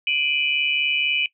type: tone cluster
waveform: sine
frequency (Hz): 2377 / 2521 / 2967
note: D7 / D#7 / F#7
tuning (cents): +20 / +22 / +4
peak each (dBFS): -23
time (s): 0.07-1.26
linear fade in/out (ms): 2
effects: noise-tail reverb RT60 0.1 s tail -20 dB re dry